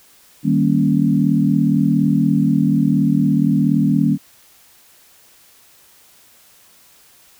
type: chord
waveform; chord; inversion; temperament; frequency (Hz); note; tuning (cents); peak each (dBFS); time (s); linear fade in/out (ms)
sine; Eb dominant seventh; none; equal; 155.56 / 196 / 233.1 / 277.2; Eb3 / G3 / Bb3 / Db4; 0 / 0 / 0 / 0; -18; 0.43-4.18; 50
effects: white hiss -50 dBFS RMS until 7.39 s